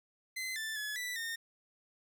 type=tone with pitch steps; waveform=sawtooth; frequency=2051 / 1765 / 1705 / 1974 / 1830 Hz; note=C7 / A6 / G#6 / B6 / A#6; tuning=-35 / +5 / +45 / -1 / -32 cents; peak=-33 dBFS; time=0.36-1.36 s; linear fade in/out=10 ms; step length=200 ms; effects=none